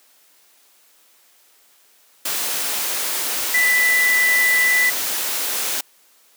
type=tone in noise; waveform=sine; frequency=1986 Hz; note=B6; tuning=9 cents sharp; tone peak=-14 dBFS; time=3.54-4.9 s; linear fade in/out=5 ms; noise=white; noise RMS=-23 dBFS; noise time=2.25-5.81 s; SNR=+6 dB; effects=white hiss -55 dBFS RMS until 6.36 s + high-pass 300 Hz 12 dB/octave